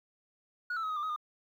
sine tone with pitch steps, 1454 / 1325 / 1273 / 1254 / 1191 / 1263 / 1215 Hz, F#6 / E6 / D#6 / D#6 / D6 / D#6 / D#6, -31 / +9 / +39 / +13 / +24 / +26 / -42 cents, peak -29 dBFS, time 0.7-1.162 s, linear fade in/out 5 ms, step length 66 ms, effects tanh soft clip ceiling -31 dBFS + 11-bit

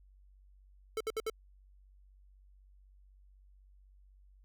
square tone bursts, 440 Hz, A4, in tune, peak -33 dBFS, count 4, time 0.97-1.299 s, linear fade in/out 2 ms, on 35 ms, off 63 ms, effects added 48 Hz sine -58 dBFS peak until 4.44 s

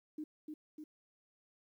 sine tone with echo, 305.8 Hz, D#4, 30 cents flat, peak -39 dBFS, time 0.18-0.24 s, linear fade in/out 5 ms, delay 300 ms, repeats 2, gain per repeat -3 dB, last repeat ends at 0.84 s, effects 12-bit

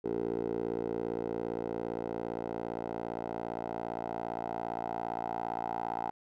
10% pulse tone with band-pass filter sweep, 57.5 Hz, A#1, 23 cents flat, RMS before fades -36 dBFS, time 0.04-6.11 s, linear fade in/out 10 ms, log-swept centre 430 to 790 Hz, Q 4.4, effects none

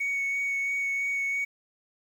sine tone with vibrato, 2227 Hz, C#7, 7 cents sharp, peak -24 dBFS, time 0-1.45 s, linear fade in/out 10 ms, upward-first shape sine, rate 3 Hz, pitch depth 10 cents each way, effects tanh soft clip ceiling -24 dBFS + 9-bit

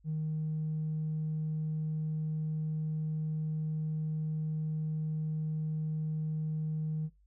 triangle tone with tanh clipping, 155.56 Hz, D#3, in tune, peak -31 dBFS, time 0.04-7.1 s, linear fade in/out 50 ms, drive 5 dB, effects noise-tail reverb RT60 0.2 s tail -21 dB re dry + added 50 Hz sine -62 dBFS peak until 7.26 s

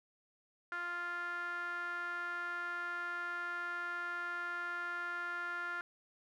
sawtooth tone with band-pass filter, 349.2 Hz, F4, in tune, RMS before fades -40 dBFS, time 0.72-5.81 s, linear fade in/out 0 ms, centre 1500 Hz, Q 9.2, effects none

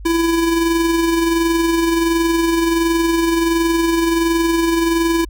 square tone with amplitude modulation, 333.6 Hz, E4, 21 cents sharp, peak -13 dBFS, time 0.05-5.25 s, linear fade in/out 10 ms, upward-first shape sine, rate 21.4 Hz, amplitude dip 35%, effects added 50 Hz sine -30 dBFS peak until 5.29 s

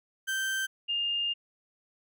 35% pulse / sine tone pair in turn, 1559 / 2817 Hz, G6 / F7, -10 / +14 cents, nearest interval minor seventh, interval 1024 cents, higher second, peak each -27 dBFS, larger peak neither, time 0.27-0.67 / 0.88-1.34 s, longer second, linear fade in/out 20 ms, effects none

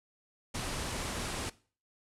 pink low-pass noise, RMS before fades -37 dBFS, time 0.54-1.5 s, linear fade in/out 10 ms, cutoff 11000 Hz, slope 48 dB/octave, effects noise-tail reverb RT60 0.4 s tail -19 dB re dry

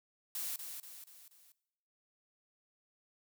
blue noise with echo, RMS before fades -39 dBFS, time 0.35-0.56 s, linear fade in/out 2 ms, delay 240 ms, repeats 4, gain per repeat -6 dB, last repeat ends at 1.52 s, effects noise-tail reverb RT60 0.9 s tail -20 dB re dry

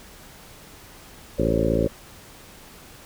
harmonic tone with a mistuned harmonic, 56 Hz, A1, 31 cents sharp, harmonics 1 / 2 / 3 / 4 / 5 / 6 / 7 / 8 / 9 / 10, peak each -28 / -28 / -28 / -28 / -28 / -28 / -28 / -28 / -28 / -28 dBFS, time 1.38-1.88 s, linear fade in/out 10 ms, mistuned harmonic 9, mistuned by +66 cents, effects pink hiss -46 dBFS RMS until 3.05 s

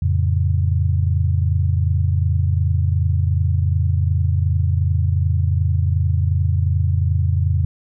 sine chord, F augmented, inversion none, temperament equal, 87.31 / 110 / 138.59 Hz, F2 / A2 / C#3, 0 / 0 / 0 cents, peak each -16 / -22 / -22 dBFS, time 0.02-7.65 s, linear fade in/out 5 ms, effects none

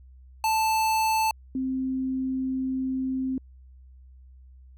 square / sine tone pair in turn, 880 / 261.6 Hz, A5 / C4, 0 / 0 cents, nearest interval octave + major sixth, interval 2100 cents, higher first, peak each -22 / -25 dBFS, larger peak first, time 0.44-1.31 / 1.55-3.38 s, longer second, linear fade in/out 2 ms, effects added 64 Hz sine -47 dBFS peak until 4.77 s

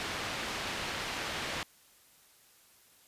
white low-pass noise, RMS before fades -37 dBFS, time 0-1.63 s, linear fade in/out 0 ms, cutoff 3200 Hz, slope 12 dB/octave, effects white hiss -62 dBFS RMS until 3.07 s + resampled to 32000 Hz

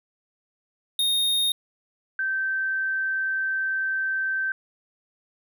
square / sine tone pair in turn, 3700 / 1552.7 Hz, A#7 / G6, -14 / -17 cents, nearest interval octave + minor third, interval 1503 cents, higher first, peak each -21 / -23 dBFS, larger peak first, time 0.99-1.52 / 2.19-4.52 s, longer second, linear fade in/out 2 ms, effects none

